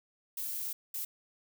violet noise bursts at uneven times, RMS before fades -37 dBFS, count 2, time 0.37-0.73 / 0.94-1.05 s, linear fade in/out 5 ms, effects none

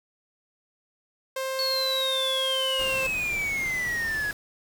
sawtooth tone, 528 Hz, C5, 16 cents sharp, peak -24 dBFS, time 1.36-3.07 s, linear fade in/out 5 ms
triangle exponential sweep, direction down, 4435 to 1661.2 Hz, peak -24 dBFS, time 1.59-4.31 s, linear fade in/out 0 ms
pink noise, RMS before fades -39 dBFS, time 2.79-4.33 s, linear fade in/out 2 ms
effects none

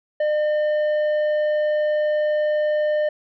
sine tone with tanh clipping, 604 Hz, D5, 48 cents sharp, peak -19 dBFS, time 0.2-3.09 s, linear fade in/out 5 ms, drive 7 dB, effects none

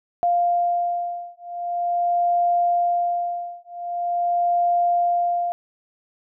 sine beating tone pair, 698.5 / 698.94 Hz, F5 / F5, 0 / +1 cents, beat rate 0.44 Hz, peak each -22 dBFS, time 0.23-5.52 s, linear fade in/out 0 ms, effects none

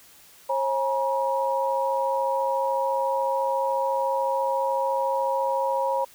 sine tone cluster, 540 / 841 / 955 Hz, C#5 / G#5 / A#5, -45 / +22 / +42 cents, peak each -25 / -31 / -25 dBFS, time 0.49-6.05 s, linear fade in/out 10 ms, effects white hiss -52 dBFS RMS until 6.14 s

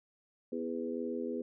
harmonic tone with a mistuned harmonic, 82.41 Hz, E2, in tune, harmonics 3 / 4 / 5 / 6, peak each -38 / -41 / -39 / -41 dBFS, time 0.52-1.42 s, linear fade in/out 5 ms, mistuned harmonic 6, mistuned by +15 cents, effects none

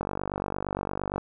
click train, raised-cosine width 1 ms, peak -15 dBFS, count 58, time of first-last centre 0.01-1.18 s, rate 48.7 Hz, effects none

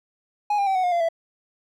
triangle tone with pitch steps, 830.6 / 800 / 770.5 / 742.1 / 714.8 / 688.4 / 663.1 Hz, G#5 / G5 / G5 / F#5 / F5 / F5 / E5, 0 / +35 / -30 / +5 / +40 / -25 / +10 cents, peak -17 dBFS, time 0.5-1.088 s, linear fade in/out 5 ms, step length 84 ms, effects none

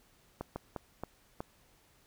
slowing click train, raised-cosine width 1 ms, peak -23 dBFS, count 5, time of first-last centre 0.41-1.405 s, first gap 150 ms, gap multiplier 1.35, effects pink hiss -66 dBFS RMS until 2.06 s

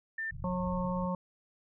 sine tone, 1790 Hz, A6, 29 cents sharp, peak -33 dBFS, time 0.18-0.31 s, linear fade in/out 5 ms
pink low-pass noise, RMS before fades -42 dBFS, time 0.3-1.1 s, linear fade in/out 50 ms, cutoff 160 Hz, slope 96 dB/octave
harmonic tone, 181.2 Hz, F#3, 36 cents flat, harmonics 1 / 3 / 5 / 6, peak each -32 / -37 / -39 / -40 dBFS, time 0.44-1.15 s, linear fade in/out 2 ms
effects none

